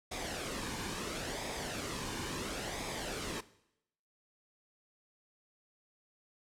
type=noise with flanger; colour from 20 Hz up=pink; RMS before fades=-39 dBFS; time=0.11-3.41 s; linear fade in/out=10 ms; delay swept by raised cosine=0.68 to 1.54 ms; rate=0.73 Hz; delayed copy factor=-0.5; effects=noise-tail reverb RT60 0.8 s tail -18 dB re dry + low-pass 9000 Hz 12 dB/octave